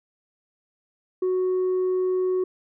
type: tone with tanh clipping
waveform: sine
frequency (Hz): 369.4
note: F#4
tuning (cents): -3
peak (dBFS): -21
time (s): 1.22-2.44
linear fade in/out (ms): 5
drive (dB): 1
effects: none

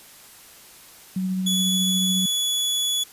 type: tone with tremolo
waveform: sine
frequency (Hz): 186.9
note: F#3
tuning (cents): +18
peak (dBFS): -21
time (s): 1.16-2.26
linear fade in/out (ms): 5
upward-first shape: triangle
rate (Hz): 14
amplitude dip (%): 25
type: tone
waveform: sawtooth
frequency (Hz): 3406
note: G#7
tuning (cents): +43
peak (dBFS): -18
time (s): 1.46-3.04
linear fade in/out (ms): 10
effects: white hiss -47 dBFS RMS until 3.12 s + resampled to 32000 Hz

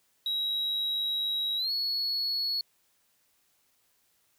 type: tone with pitch glide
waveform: sine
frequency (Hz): 3851 to 4373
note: B7 to C#8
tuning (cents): -44 to -24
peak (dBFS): -25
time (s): 0.26-2.61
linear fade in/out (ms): 2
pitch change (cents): +220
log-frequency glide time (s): 1.57-1.71
effects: tanh soft clip ceiling -26 dBFS + white hiss -70 dBFS RMS until 4.38 s

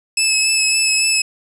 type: tone with vibrato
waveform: 15% pulse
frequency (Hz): 2600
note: E7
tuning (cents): -24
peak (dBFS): -6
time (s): 0.17-1.22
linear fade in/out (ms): 5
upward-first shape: sine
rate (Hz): 3.6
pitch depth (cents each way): 19
effects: resampled to 24000 Hz + 7-bit

